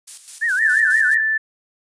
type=noise with tremolo; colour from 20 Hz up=violet; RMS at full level=-29 dBFS; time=0.07-1.15 s; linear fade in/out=10 ms; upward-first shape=square; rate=4.8 Hz; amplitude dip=60%
type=tone with vibrato; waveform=sine; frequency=1661.2 Hz; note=G#6; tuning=in tune; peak=-16 dBFS; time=0.41-1.21 s; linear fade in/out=20 ms; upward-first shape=sine; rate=5.7 Hz; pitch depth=220 cents each way
type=tone; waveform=sine; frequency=1760 Hz; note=A6; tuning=in tune; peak=-16 dBFS; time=0.61-1.38 s; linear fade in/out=10 ms
effects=resampled to 22050 Hz